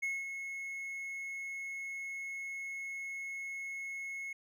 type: tone with ADSR envelope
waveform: triangle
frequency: 2179 Hz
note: C#7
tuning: 30 cents flat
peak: -30 dBFS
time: 0.02-4.33 s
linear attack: 14 ms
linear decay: 210 ms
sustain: -7 dB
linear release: 5 ms
effects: none